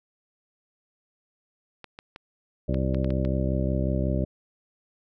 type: clicks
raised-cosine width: 0.3 ms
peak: -24 dBFS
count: 8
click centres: 1.843 / 1.989 / 2.161 / 2.744 / 2.946 / 3.045 / 3.105 / 3.25 s
type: harmonic tone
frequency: 65.5 Hz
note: C2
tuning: 2 cents sharp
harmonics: 1 / 2 / 3 / 4 / 5 / 6 / 8 / 9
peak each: -27 / -28 / -30 / -34 / -34 / -37 / -38 / -33 dBFS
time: 2.68-4.25 s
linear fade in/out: 10 ms
effects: none